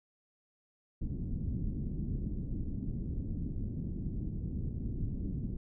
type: low-pass noise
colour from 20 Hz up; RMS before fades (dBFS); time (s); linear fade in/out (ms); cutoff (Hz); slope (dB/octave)
pink; -36; 1.01-5.57; 5; 270; 24
effects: none